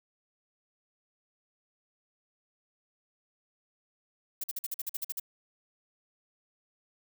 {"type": "noise bursts", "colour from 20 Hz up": "violet", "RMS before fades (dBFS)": -34, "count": 11, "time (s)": [4.41, 5.198], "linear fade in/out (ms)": 5, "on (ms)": 28, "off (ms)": 48, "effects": []}